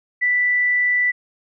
sine tone, 1975.5 Hz, B6, in tune, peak -15 dBFS, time 0.21-1.12 s, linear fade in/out 20 ms, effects none

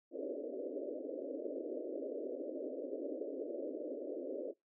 white band-pass noise, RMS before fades -42 dBFS, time 0.11-4.54 s, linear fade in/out 50 ms, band 260 to 600 Hz, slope 96 dB/octave, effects noise-tail reverb RT60 0.2 s tail -26 dB re dry

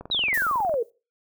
click train, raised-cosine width 1 ms, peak -23 dBFS, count 17, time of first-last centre 0.01-0.741 s, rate 21.9 Hz
sine exponential sweep, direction down, 3991 to 440 Hz, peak -21 dBFS, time 0.11-0.83 s, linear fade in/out 5 ms
violet noise with exponential decay, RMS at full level -31 dBFS, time 0.34-0.9 s, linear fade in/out 0 ms, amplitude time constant 120 ms
effects noise-tail reverb RT60 0.3 s tail -20 dB re dry

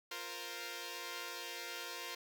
5% pulse chord, F suspended fourth, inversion none, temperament equal, 349.2 / 466.2 / 523.3 Hz, F4 / Bb4 / C5, 0 / 0 / 0 cents, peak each -37 / -34 / -36 dBFS, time 0.11-2.15 s, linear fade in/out 5 ms, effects none

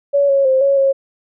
sine tone with pitch steps, 565 / 551 / 525 / 554 / 544 Hz, C#5 / C#5 / C5 / C#5 / C#5, +33 / -11 / +6 / -1 / -33 cents, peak -10 dBFS, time 0.13-0.93 s, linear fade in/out 20 ms, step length 160 ms, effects none

